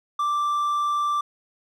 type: tone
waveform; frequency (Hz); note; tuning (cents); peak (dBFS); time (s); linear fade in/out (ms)
triangle; 1174.7; D6; 0; -19; 0.19-1.21; 5
effects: none